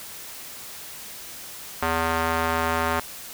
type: tone with band-pass filter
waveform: square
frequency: 82.1 Hz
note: E2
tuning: 6 cents flat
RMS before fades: -24 dBFS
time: 1.82-3 s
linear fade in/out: 5 ms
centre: 1200 Hz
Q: 1.2
effects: white hiss -39 dBFS RMS until 3.33 s